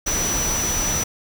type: tone in noise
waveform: sine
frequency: 5920 Hz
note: F#8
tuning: in tune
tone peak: -22 dBFS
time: 0.06-1.04 s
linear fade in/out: 10 ms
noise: pink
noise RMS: -25 dBFS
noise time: 0.06-1.04 s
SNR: 0 dB
effects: none